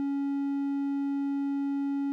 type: tone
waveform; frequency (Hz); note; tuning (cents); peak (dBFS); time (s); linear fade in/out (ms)
triangle; 279.4; C#4; +14; -25; 0-2.12; 0
effects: none